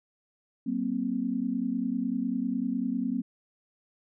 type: tone cluster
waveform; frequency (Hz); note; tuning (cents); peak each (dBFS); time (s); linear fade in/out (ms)
sine; 187.2 / 233.1 / 263.1; F#3 / A#3 / C4; +20 / 0 / +10; -35 / -30 / -30; 0.66-3.22; 10
effects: none